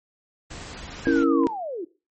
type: noise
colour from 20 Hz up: pink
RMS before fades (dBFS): -38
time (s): 0.5-1.24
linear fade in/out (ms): 10
type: linear sweep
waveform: sine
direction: down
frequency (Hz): 1661.2 to 307.9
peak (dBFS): -28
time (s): 1.05-1.85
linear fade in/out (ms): 10
type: chord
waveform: sine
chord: A# diminished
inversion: first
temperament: equal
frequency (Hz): 277.2 / 329.6 / 466.2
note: C#4 / E4 / A#4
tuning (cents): 0 / 0 / 0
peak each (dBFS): -20 / -20 / -23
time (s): 1.07-1.47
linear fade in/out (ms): 0
type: click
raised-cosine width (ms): 0.5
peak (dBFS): -29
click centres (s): 1.436
effects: noise-tail reverb RT60 0.3 s tail -18 dB re dry + MP3 32 kbps